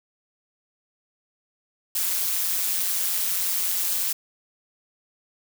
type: noise with amplitude modulation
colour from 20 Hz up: blue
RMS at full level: -22 dBFS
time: 1.95-4.13 s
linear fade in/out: 5 ms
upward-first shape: sine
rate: 181 Hz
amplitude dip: 65%
effects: none